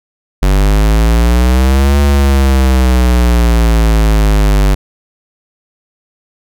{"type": "exponential two-way sweep", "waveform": "square", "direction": "up then down", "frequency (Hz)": [47, 71.6, 48.78], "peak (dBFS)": -7, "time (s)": [0.42, 4.75], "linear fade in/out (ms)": 10, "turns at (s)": 2, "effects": []}